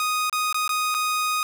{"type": "tone with dropouts", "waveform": "sawtooth", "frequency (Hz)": 1244.5, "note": "D#6", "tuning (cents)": 0, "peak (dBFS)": -18, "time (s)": [0, 1.43], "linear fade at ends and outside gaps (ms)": 1, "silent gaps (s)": [[0.297, 0.327], [0.527, 0.544], [0.678, 0.692], [0.943, 0.947]], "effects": []}